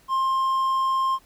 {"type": "tone", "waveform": "triangle", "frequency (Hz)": 1059, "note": "C6", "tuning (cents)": 21, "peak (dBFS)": -18, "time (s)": [0.08, 1.19], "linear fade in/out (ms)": 50, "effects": ["pink hiss -57 dBFS RMS until 1.25 s"]}